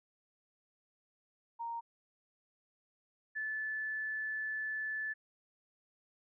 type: tone pair in turn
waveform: sine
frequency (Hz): 930 / 1740.5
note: A#5 / A6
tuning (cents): -4 / -19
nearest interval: major seventh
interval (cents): 1085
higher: second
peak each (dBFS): -37 / -35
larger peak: second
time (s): 1.59-1.81 / 3.35-5.14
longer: second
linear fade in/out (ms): 20
effects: none